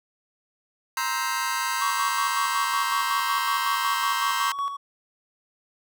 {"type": "chord", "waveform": "sawtooth", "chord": "C dominant seventh", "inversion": "third", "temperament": "just", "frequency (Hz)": [941.9, 1046.5, 1308.1, 1569.8], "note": ["Bb5", "C6", "E6", "G6"], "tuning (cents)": [18, 0, -14, 2], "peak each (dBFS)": [-26, -25, -29, -27], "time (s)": [0.97, 4.52], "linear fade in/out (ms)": 2}
{"type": "tone with tremolo", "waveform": "triangle", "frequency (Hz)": 1121, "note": "C#6", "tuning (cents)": 19, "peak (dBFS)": -22, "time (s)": [1.81, 4.77], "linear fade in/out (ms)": 10, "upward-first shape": "square", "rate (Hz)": 5.4, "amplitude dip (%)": 55}
{"effects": []}